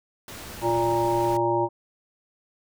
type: noise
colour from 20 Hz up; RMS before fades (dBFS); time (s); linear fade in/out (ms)
pink; -39; 0.28-1.37; 2
type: harmonic tone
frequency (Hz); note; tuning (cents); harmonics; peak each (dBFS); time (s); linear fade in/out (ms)
116.54; A#2; 0; 1 / 3 / 5 / 7 / 8; -32 / -24 / -28 / -29 / -25; 0.61-1.69; 50
effects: none